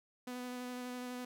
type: tone with vibrato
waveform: sawtooth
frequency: 248.6 Hz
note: B3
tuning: 12 cents sharp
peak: -37 dBFS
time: 0.27-1.25 s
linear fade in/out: 5 ms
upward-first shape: square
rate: 12 Hz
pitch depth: 9 cents each way
effects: none